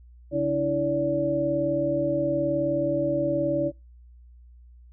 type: tone cluster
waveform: sine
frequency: 138.3 / 289.3 / 328.3 / 574 Hz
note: C#3 / D4 / E4 / D5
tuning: -4 / -26 / -7 / -40 cents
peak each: -32 / -30 / -27 / -24 dBFS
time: 0.31-3.72 s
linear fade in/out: 50 ms
effects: noise-tail reverb RT60 0.2 s tail -21 dB re dry + added 60 Hz sine -47 dBFS peak until 4.92 s